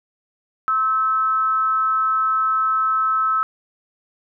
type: tone with frequency modulation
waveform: sine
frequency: 1300 Hz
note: E6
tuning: 24 cents flat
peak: -16 dBFS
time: 0.68-3.43 s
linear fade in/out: 0 ms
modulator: 236 Hz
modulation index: 0.3
effects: none